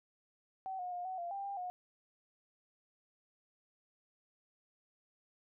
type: tone with pitch steps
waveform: sine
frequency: 762 / 722 / 711 / 750 / 692 / 792 / 797 / 723 Hz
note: G5 / F#5 / F5 / F#5 / F5 / G5 / G5 / F#5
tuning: -49 / -43 / +31 / +23 / -16 / +18 / +28 / -40 cents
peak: -38 dBFS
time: 0.66-1.7 s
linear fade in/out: 0 ms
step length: 130 ms
effects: none